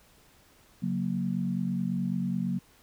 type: chord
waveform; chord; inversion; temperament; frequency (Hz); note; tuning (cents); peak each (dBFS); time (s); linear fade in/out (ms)
sine; F# major; second; equal with one note detuned; 138.59 / 183.93 / 233.1; C#3 / F#3 / A#3; 0 / -10 / 0; -35 / -29 / -32; 0.82-2.59; 10
effects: pink hiss -60 dBFS RMS until 2.82 s